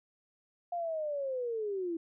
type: linear sweep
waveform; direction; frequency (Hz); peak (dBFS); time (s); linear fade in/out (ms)
sine; down; 707 to 324; -32; 0.72-1.97; 5
effects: none